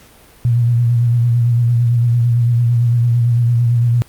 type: tone with vibrato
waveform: sine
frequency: 119.1 Hz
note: A#2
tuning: 38 cents sharp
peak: -10 dBFS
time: 0.45-4.02 s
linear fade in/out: 0 ms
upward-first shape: sine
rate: 8.9 Hz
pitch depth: 38 cents each way
effects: pink hiss -45 dBFS RMS until 4.08 s + Opus 48 kbps